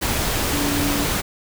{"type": "tone in noise", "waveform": "sine", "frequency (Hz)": 287.6, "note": "D4", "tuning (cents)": -36, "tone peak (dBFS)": -22, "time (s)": [0.52, 1.06], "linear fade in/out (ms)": 20, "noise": "pink", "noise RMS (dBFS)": -22, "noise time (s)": [0.01, 1.22], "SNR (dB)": -3, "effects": []}